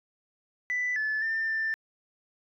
sine tone with pitch steps, 1986 / 1734 / 1793 / 1780 Hz, B6 / A6 / A6 / A6, +9 / -26 / +32 / +20 cents, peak -25 dBFS, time 0.7-1.74 s, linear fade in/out 0 ms, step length 260 ms, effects tanh soft clip ceiling -23 dBFS

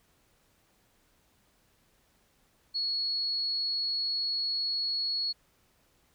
sine tone, 4353 Hz, C#8, 32 cents flat, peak -28 dBFS, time 2.74-5.33 s, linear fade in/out 20 ms, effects pink hiss -68 dBFS RMS until 6.14 s

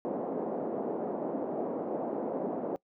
white band-pass noise, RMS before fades -34 dBFS, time 0.05-2.76 s, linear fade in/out 0 ms, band 210 to 640 Hz, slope 24 dB/octave, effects noise-tail reverb RT60 0.1 s tail -22 dB re dry

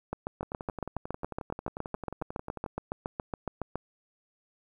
two click trains, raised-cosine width 1 ms, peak -23 / -18 dBFS, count 26 / 27, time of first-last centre 0.43-2.662 / 0.13-3.756 s, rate 11.2 / 7.17 Hz, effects 10-bit

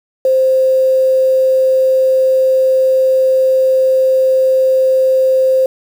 sine tone with quantisation, 523.3 Hz, C5, in tune, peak -8 dBFS, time 0.25-5.66 s, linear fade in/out 2 ms, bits 6, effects none

